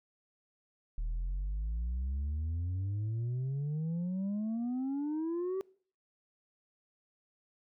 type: exponential sweep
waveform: sine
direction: up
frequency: 38 to 388.2 Hz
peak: -29 dBFS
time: 0.98-5.61 s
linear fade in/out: 0 ms
effects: noise-tail reverb RT60 0.5 s tail -25 dB re dry + tanh soft clip ceiling -31 dBFS